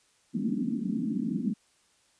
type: band-pass noise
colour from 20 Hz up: pink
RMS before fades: -30 dBFS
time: 0.33-1.54 s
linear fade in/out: 20 ms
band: 190 to 280 Hz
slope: 48 dB/octave
effects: white hiss -66 dBFS RMS until 2.19 s + resampled to 22050 Hz